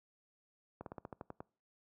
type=slowing click train; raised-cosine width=1 ms; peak=-30 dBFS; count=9; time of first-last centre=0.81-1.405 s; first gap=52 ms; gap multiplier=1.1; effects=noise-tail reverb RT60 0.4 s tail -24 dB re dry + high-pass 80 Hz 12 dB/octave